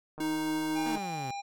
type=click train; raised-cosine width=1 ms; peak=-30 dBFS; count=124; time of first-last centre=0.18-0.979 s; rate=154 Hz
type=tone; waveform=square; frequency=312.3 Hz; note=D#4; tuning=7 cents sharp; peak=-30 dBFS; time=0.2-0.96 s; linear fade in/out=5 ms
type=harmonic tone; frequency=802 Hz; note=G5; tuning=39 cents sharp; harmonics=1 / 3 / 5 / 7 / 9; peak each=-35 / -45 / -49 / -52 / -54 dBFS; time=0.75-1.42 s; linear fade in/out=20 ms
type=exponential sweep; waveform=sawtooth; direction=down; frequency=246.9 to 123.47 Hz; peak=-33 dBFS; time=0.86-1.31 s; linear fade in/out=0 ms
effects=none